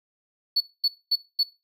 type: tone bursts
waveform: triangle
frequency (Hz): 4435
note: C#8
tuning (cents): 0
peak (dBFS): -15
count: 4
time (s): 0.56-1.434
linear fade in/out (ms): 10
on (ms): 46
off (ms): 230
effects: noise-tail reverb RT60 0.3 s tail -21 dB re dry + tanh soft clip ceiling -15 dBFS